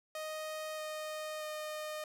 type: tone with pitch steps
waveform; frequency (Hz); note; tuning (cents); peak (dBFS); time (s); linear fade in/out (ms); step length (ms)
sawtooth; 622.3 / 617.6 / 613; D#5 / D#5 / D#5; 0 / -13 / -26; -35; 0.15-2.04; 2; 630
effects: none